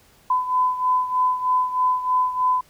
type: beating tone pair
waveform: sine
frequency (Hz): 1008 / 1011.2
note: B5 / B5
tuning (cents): +35 / +41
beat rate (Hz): 3.2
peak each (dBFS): -19 / -24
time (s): 0.3-2.61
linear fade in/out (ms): 5
effects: pink hiss -55 dBFS RMS until 2.69 s